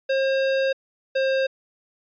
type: tone pair in turn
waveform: square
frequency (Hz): 536 / 532.6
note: C5 / C5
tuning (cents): +42 / +31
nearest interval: unison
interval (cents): 11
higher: first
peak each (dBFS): -20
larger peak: neither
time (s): 0.09-0.73 / 1.15-1.47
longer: first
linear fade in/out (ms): 10
effects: resampled to 11025 Hz